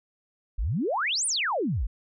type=exponential two-way sweep; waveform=sine; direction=up then down; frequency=39.71 to 10000 to 39.71 Hz; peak=-24 dBFS; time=0.58-1.87 s; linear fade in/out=10 ms; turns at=1.26 s; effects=none